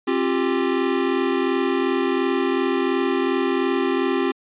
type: chord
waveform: square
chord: C suspended fourth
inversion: none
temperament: equal with one note detuned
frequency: 267.7 / 349.2 / 392 Hz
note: C4 / F4 / G4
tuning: +40 / 0 / 0 cents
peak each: -24 dBFS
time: 0.07-4.32 s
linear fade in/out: 10 ms
effects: resampled to 8000 Hz